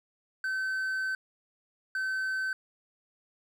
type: tone pair in turn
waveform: triangle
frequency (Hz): 1534 / 1534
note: G6 / G6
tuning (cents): -38 / -38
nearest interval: unison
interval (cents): 0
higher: neither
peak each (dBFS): -27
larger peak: neither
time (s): 0.44-1.15 / 1.95-2.53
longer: first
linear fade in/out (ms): 2
effects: none

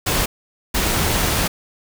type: noise bursts at uneven times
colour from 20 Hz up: pink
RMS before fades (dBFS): -19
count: 2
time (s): 0.06-0.26 / 0.74-1.48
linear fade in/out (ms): 10
effects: none

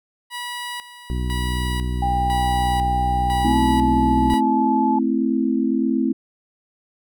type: tone with tremolo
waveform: 15% pulse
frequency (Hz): 972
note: B5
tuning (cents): -28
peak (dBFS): -21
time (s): 0.3-4.41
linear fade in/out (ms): 50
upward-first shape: square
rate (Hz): 1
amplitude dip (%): 75
type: harmonic tone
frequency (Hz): 61.74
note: B1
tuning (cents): 0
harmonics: 1 / 2 / 3 / 4 / 5 / 6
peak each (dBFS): -22 / -28 / -32 / -34 / -36 / -38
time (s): 1.1-4.34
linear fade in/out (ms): 0
type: tone with pitch glide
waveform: sine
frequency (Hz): 800 to 862.4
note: G5 to A5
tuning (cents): +35 to -35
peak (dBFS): -19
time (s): 2.02-4.99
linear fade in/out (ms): 5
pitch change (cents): +130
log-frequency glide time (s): 3.42-3.57
type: chord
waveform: sine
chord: A minor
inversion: none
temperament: equal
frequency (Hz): 220 / 261.6 / 329.6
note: A3 / C4 / E4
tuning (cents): 0 / 0 / 0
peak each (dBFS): -22 / -20 / -23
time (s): 3.44-6.13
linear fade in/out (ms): 10
effects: none

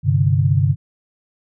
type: chord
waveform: sine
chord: G suspended fourth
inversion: none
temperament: just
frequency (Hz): 98 / 130.67 / 147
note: G2 / C3 / D3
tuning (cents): 0 / -2 / +2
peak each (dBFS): -17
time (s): 0.03-0.76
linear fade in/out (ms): 50
effects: none

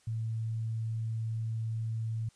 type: tone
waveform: sine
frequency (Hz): 112.2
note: A2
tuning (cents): +34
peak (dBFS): -31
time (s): 0.07-2.29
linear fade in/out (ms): 5
effects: white hiss -66 dBFS RMS until 2.35 s + resampled to 22050 Hz

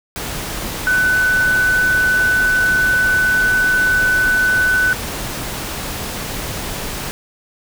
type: tone in noise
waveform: sine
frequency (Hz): 1499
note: F#6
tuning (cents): +22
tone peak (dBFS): -12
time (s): 0.87-4.93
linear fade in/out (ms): 0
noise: pink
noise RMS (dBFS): -25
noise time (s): 0.16-7.11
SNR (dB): +10
effects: none

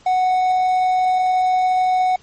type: tone with quantisation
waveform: triangle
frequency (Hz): 740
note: F#5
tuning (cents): 0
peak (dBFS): -12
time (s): 0.06-2.16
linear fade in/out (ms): 5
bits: 7
effects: pink hiss -50 dBFS RMS until 2.22 s + MP3 32 kbps

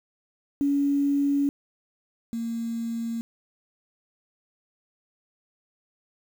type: tone pair in turn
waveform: sine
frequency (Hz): 282.4 / 230.3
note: C#4 / A#3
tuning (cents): +32 / -21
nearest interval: major third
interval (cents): 353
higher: first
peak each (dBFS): -20 / -27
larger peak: first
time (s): 0.61-1.49 / 2.33-3.21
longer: neither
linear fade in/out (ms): 0
effects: 8-bit

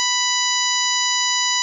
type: harmonic tone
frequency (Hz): 989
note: B5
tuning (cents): +2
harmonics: 1 / 2 / 3 / 4 / 5 / 6 / 7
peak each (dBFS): -25 / -25 / -25 / -25 / -25 / -25 / -25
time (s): 0-1.62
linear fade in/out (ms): 0
effects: none

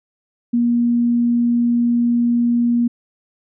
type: tone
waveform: sine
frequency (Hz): 238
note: A#3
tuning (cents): +36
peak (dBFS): -13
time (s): 0.53-2.88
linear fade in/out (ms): 10
effects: none

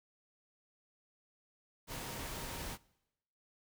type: tone in noise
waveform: sine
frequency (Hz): 931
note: A#5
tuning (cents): -2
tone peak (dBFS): -54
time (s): 1.87-2.78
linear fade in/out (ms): 50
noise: pink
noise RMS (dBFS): -43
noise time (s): 1.87-2.78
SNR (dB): -14
effects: noise-tail reverb RT60 0.9 s tail -23 dB re dry

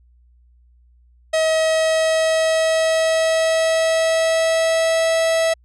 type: tone with pitch glide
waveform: 45% pulse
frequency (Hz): 638 to 652.9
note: D#5 to E5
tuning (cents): +43 to -17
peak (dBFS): -15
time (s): 1.33-5.54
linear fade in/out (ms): 10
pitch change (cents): +40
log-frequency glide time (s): 1.44-5.13
effects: added 60 Hz sine -50 dBFS peak until 5.64 s + resampled to 24000 Hz

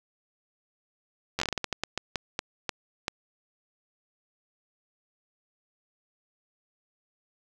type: slowing click train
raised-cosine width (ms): 0.2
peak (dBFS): -11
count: 16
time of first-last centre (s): 1.39-3.081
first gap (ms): 11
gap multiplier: 1.29
effects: none

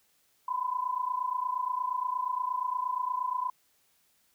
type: tone pair together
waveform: sine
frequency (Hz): 993.5 / 1022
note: B5 / C6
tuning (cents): +10 / -41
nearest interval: unison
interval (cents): 49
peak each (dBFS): -31 / -32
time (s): 0.48-3.5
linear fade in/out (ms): 5
effects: white hiss -69 dBFS RMS until 4.34 s

